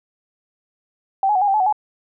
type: tone with pitch steps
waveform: sine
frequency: 776 / 840 / 745 / 823 / 781 / 855 / 747 / 847 Hz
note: G5 / G#5 / F#5 / G#5 / G5 / A5 / F#5 / G#5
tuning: -18 / +19 / +12 / -16 / -7 / -50 / +16 / +34 cents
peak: -14 dBFS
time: 1.23-1.726 s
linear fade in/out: 2 ms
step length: 62 ms
effects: none